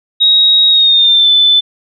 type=tone with pitch glide; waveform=sine; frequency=3789 to 3515 Hz; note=A#7 to A7; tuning=+27 to -2 cents; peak=-5 dBFS; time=0.2-1.61 s; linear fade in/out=20 ms; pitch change=-129 cents; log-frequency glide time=0.68-1.3 s; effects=none